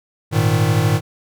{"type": "chord", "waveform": "square", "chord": "Ab suspended second", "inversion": "none", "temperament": "equal", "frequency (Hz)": [103.83, 116.54, 155.56], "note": ["Ab2", "Bb2", "Eb3"], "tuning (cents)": [0, 0, 0], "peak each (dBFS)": -19, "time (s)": [0.31, 1.01], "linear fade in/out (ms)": 50, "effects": []}